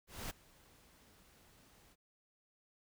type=noise with ADSR envelope; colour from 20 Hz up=pink; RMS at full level=-42 dBFS; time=0.07-1.96 s; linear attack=230 ms; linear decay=14 ms; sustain=-23 dB; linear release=41 ms; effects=none

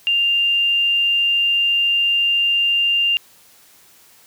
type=tone; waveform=sine; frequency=2794 Hz; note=F7; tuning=in tune; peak=-14 dBFS; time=0.07-3.17 s; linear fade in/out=0 ms; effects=white hiss -50 dBFS RMS until 4.26 s + high-pass 60 Hz 12 dB/octave

